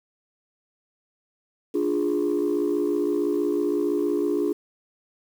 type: chord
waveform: sine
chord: D diminished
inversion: none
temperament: equal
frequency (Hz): 293.7 / 349.2 / 415.3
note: D4 / F4 / Ab4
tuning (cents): 0 / 0 / 0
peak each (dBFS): -24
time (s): 1.74-4.53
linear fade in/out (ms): 10
effects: tanh soft clip ceiling -16 dBFS + 8-bit